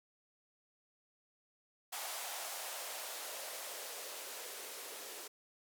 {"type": "noise with band-pass filter sweep", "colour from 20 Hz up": "violet", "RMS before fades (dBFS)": -45, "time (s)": [1.92, 5.28], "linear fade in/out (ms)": 10, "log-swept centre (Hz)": [740, 400], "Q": 2.8, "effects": []}